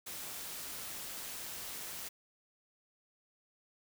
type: noise with amplitude modulation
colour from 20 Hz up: white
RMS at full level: -42 dBFS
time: 0.06-2.09 s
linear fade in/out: 10 ms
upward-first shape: sine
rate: 198 Hz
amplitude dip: 35%
effects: none